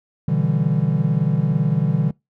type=chord; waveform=triangle; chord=E minor seventh; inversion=second; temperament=equal; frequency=123.47 / 146.83 / 164.81 / 196 Hz; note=B2 / D3 / E3 / G3; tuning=0 / 0 / 0 / 0 cents; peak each=-23 / -17 / -19 / -23 dBFS; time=0.28-2.11 s; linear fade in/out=5 ms; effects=noise-tail reverb RT60 0.2 s tail -24 dB re dry